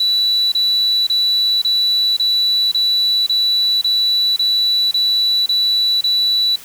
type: tone bursts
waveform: sine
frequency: 3951 Hz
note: B7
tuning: in tune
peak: -11 dBFS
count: 12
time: 0-6.559 s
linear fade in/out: 5 ms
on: 520 ms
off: 29 ms
effects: tanh soft clip ceiling -9 dBFS + white hiss -38 dBFS RMS until 6.64 s

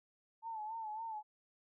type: tone with vibrato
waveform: sine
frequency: 880 Hz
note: A5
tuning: in tune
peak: -40 dBFS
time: 0.42-1.23 s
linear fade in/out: 50 ms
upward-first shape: sine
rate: 3.6 Hz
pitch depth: 68 cents each way
effects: none

